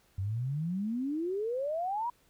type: exponential sweep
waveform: sine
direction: up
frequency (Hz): 92 to 987.8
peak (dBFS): -30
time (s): 0.18-2.1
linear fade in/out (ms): 5
effects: pink hiss -67 dBFS RMS until 2.29 s